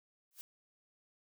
blue noise with exponential growth, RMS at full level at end -44 dBFS, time 0.31-0.41 s, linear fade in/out 0 ms, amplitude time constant 21 ms, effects none

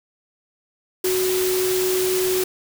sine tone in noise, 370.6 Hz, F#4, 3 cents sharp, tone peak -19 dBFS, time 1.04-2.44 s, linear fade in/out 5 ms, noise white, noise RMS -26 dBFS, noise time 1.04-2.44 s, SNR +4 dB, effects none

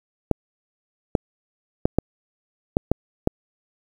clicks, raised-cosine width 2 ms, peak -3 dBFS, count 7, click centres 0.313 / 1.152 / 1.855 / 1.986 / 2.769 / 2.916 / 3.274 s, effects 7-bit

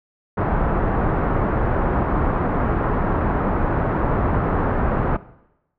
pink low-pass noise, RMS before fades -20 dBFS, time 0.37-5.17 s, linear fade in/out 10 ms, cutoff 1400 Hz, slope 24 dB/octave, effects noise-tail reverb RT60 0.9 s tail -18 dB re dry

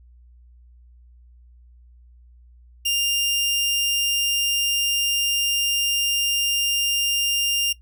sawtooth tone, 2800 Hz, F7, 4 cents sharp, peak -16 dBFS, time 2.85-7.73 s, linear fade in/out 10 ms, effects noise-tail reverb RT60 0.1 s tail -18 dB re dry + added 60 Hz sine -47 dBFS peak until 7.81 s

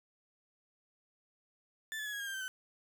35% pulse tone with pitch steps, 1760 / 1723.8 / 1688.3 / 1653.6 / 1619.5 / 1586.2 / 1553.6 / 1521.6 Hz, A6 / A6 / G#6 / G#6 / G#6 / G6 / G6 / F#6, 0 / -36 / +28 / -8 / -44 / +20 / -16 / +48 cents, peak -36 dBFS, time 1.92-2.48 s, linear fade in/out 0 ms, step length 70 ms, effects none

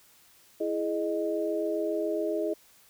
sine tone cluster, 331.4 / 418.6 / 618 Hz, E4 / G#4 / D#5, +9 / +14 / -12 cents, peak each -31 dBFS, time 0.6-2.54 s, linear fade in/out 10 ms, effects white hiss -59 dBFS RMS until 2.89 s

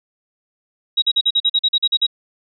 sine tone bursts, 3827 Hz, A#7, 45 cents sharp, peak -12 dBFS, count 12, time 0.97-2.067 s, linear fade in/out 10 ms, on 52 ms, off 43 ms, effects none

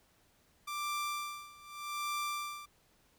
sawtooth tone with tremolo, 1179 Hz, D6, 6 cents sharp, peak -30 dBFS, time 0.67-2.66 s, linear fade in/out 10 ms, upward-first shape sine, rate 0.83 Hz, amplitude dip 90%, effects pink hiss -69 dBFS RMS until 3.18 s

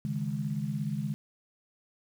sine chord, C# suspended second, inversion none, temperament equal, 138.59 / 155.56 / 207.7 Hz, C#3 / D#3 / G#3, 0 / 0 / 0 cents, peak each -34 dBFS, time 0.05-1.14 s, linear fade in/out 0 ms, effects 9-bit

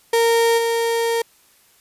35% pulse tone with level steps, 462 Hz, A#4, 16 cents flat, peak -12 / -16 dBFS, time 0.13-1.22 s, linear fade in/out 5 ms, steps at 0.57 s, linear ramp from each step 20 ms, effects white hiss -55 dBFS RMS until 1.8 s + resampled to 32000 Hz

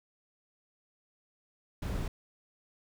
brown noise, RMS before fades -34 dBFS, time 1.82-2.08 s, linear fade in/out 5 ms, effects none

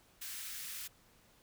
white high-pass noise, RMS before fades -44 dBFS, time 0.21-0.88 s, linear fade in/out 10 ms, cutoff 1400 Hz, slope 24 dB/octave, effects pink hiss -66 dBFS RMS until 1.42 s

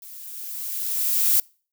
violet noise with level ramp, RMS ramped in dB -42 to -17 dBFS, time 0.02-1.4 s, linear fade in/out 2 ms, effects noise-tail reverb RT60 0.4 s tail -26 dB re dry

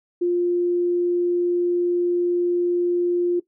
sine tone, 351.2 Hz, F4, 10 cents sharp, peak -17 dBFS, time 0.21-3.4 s, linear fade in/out 10 ms, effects noise-tail reverb RT60 0.1 s tail -17 dB re dry

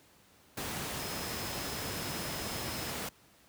sine tone in noise, 5130 Hz, E8, 48 cents flat, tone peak -46 dBFS, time 0.99-2.92 s, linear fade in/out 5 ms, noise pink, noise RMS -37 dBFS, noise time 0.57-3.09 s, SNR -12 dB, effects pink hiss -62 dBFS RMS until 3.48 s + high-pass 80 Hz 12 dB/octave

